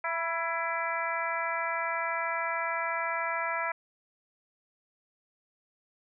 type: harmonic tone with a mistuned harmonic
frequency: 333.7 Hz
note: E4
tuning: 21 cents sharp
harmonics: 2 / 3 / 4 / 5 / 6 / 7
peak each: -36 / -34 / -35 / -37 / -36 / -38 dBFS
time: 0.04-3.72 s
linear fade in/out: 5 ms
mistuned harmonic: 3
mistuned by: -32 cents
effects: none